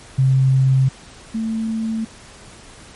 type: tone pair in turn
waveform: sine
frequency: 132.5 / 222.8 Hz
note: C3 / A3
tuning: +22 / +22 cents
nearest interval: major sixth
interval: 900 cents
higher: second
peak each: -11 / -19 dBFS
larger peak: first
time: 0.18-0.89 / 1.34-2.05 s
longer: neither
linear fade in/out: 10 ms
effects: pink hiss -42 dBFS RMS until 2.95 s + MP3 48 kbps